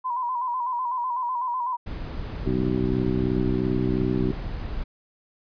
sine tone with vibrato, 987.8 Hz, B5, in tune, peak -24 dBFS, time 0.04-1.77 s, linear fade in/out 20 ms, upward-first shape square, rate 8 Hz, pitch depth 57 cents each way
brown noise, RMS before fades -31 dBFS, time 1.86-4.84 s, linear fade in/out 10 ms
harmonic tone, 62.9 Hz, B1, 32 cents sharp, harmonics 2 / 3 / 4 / 5 / 6, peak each -28 / -28 / -28 / -28 / -28 dBFS, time 2.46-4.32 s, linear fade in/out 5 ms
effects resampled to 11025 Hz

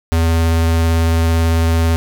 square tone with vibrato, 82.41 Hz, E2, in tune, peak -12 dBFS, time 0.12-1.96 s, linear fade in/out 0 ms, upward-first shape sine, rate 18 Hz, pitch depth 10 cents each way, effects none

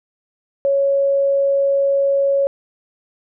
sine tone, 554.4 Hz, C#5, in tune, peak -13 dBFS, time 0.65-2.47 s, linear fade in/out 0 ms, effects none

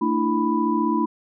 sine tone cluster, 225.6 / 298.3 / 333.2 / 990 Hz, A3 / D4 / E4 / B5, +44 / +27 / +19 / +4 cents, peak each -24 dBFS, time 0.01-1.06 s, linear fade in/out 10 ms, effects none

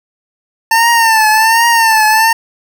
25% pulse tone with vibrato, 898 Hz, A5, 35 cents sharp, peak -3 dBFS, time 0.71-2.33 s, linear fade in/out 5 ms, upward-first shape triangle, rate 1.3 Hz, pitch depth 86 cents each way, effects none

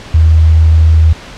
sine tone, 79.8 Hz, D#2, 44 cents sharp, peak -3 dBFS, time 0.14-1.13 s, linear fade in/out 5 ms, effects pink hiss -30 dBFS RMS until 1.37 s + low-pass 5000 Hz 12 dB/octave

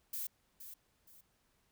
violet noise with echo, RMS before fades -40 dBFS, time 0.13-0.27 s, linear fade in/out 5 ms, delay 470 ms, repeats 2, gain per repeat -10 dB, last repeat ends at 1.21 s, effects pink hiss -75 dBFS RMS until 1.71 s

